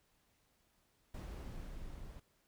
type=noise with level ramp; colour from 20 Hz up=brown; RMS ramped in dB=-43 to -50 dBFS; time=1.14-2.2 s; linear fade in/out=5 ms; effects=pink hiss -75 dBFS RMS until 2.47 s